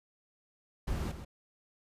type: noise with echo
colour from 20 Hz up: brown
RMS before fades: -34 dBFS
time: 0.87-1.12 s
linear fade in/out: 10 ms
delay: 130 ms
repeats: 1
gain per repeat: -9 dB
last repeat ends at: 1.25 s
effects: resampled to 32000 Hz